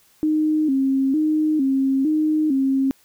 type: tone with vibrato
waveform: sine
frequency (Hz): 288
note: D4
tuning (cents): -34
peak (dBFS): -16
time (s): 0.23-2.91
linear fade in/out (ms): 0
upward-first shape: square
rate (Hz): 1.1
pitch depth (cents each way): 120
effects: white hiss -57 dBFS RMS until 3.04 s